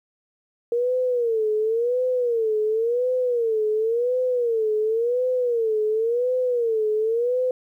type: tone with vibrato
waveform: sine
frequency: 466.2 Hz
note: A#4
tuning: in tune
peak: -19 dBFS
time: 0.72-7.51 s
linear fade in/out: 2 ms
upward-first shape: sine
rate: 0.93 Hz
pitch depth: 150 cents each way
effects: 10-bit